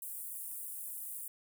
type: high-pass noise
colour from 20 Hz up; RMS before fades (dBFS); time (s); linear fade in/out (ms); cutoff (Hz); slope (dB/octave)
pink; -43; 0.02-1.28; 2; 8900; 48
effects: none